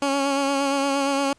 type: tone with vibrato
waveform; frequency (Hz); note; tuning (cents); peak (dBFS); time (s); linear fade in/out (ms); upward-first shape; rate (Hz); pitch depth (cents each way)
15% pulse; 277.2; C#4; 0; -14; 0.02-1.33; 2; sine; 8.6; 29
effects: pink hiss -59 dBFS RMS until 1.38 s + resampled to 22050 Hz